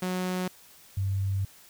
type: tone pair in turn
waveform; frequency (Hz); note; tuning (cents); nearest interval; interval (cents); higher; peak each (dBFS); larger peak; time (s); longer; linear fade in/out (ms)
sawtooth / sine; 183.2 / 97.44; F#3 / G2; -17 / -10; major seventh; 1093; first; -24 / -25; first; 0.02-0.48 / 0.97-1.45; second; 5
effects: white hiss -54 dBFS RMS until 1.69 s